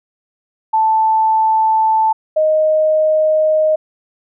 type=tone pair in turn; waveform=sine; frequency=880 / 622.3 Hz; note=A5 / D#5; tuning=0 / 0 cents; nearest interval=tritone; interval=600 cents; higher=first; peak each=-10 dBFS; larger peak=neither; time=0.73-2.13 / 2.36-3.76 s; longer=neither; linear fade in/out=10 ms; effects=none